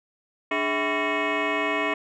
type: tone with frequency modulation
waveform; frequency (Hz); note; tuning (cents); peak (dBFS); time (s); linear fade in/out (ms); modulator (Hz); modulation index
sine; 774; G5; -22; -21; 0.51-1.94; 5; 356; 5.1
effects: tanh soft clip ceiling -18 dBFS